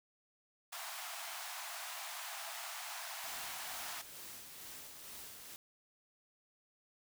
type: high-pass noise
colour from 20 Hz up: pink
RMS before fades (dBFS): -45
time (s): 0.72-4.02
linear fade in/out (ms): 10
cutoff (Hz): 650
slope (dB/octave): 96
type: noise with tremolo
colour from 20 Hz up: white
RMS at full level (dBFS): -49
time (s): 3.24-5.56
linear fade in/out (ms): 0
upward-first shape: sine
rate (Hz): 2.2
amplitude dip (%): 35
effects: none

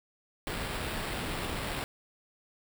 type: noise with sample-and-hold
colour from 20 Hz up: pink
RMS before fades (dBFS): -35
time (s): 0.47-1.84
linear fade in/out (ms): 0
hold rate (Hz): 6300
effects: none

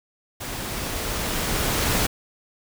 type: noise with level ramp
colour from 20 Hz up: pink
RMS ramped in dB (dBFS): -32 to -21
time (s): 0.4-2.07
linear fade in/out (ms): 10
effects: none

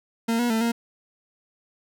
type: tone with pitch steps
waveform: 40% pulse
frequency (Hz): 229 / 240.8 / 223 / 233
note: A#3 / B3 / A3 / A#3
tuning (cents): -31 / -44 / +23 / -1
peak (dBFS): -20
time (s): 0.28-0.72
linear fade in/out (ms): 10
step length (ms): 110
effects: none

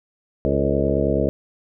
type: harmonic tone with a mistuned harmonic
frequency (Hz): 69.4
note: C#2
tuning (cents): +3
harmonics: 1 / 2 / 3 / 4 / 5 / 6 / 7 / 8 / 9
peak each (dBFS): -26 / -26 / -26 / -26 / -26 / -26 / -26 / -26 / -26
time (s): 0.45-1.29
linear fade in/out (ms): 0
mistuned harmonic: 6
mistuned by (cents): +65
effects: none

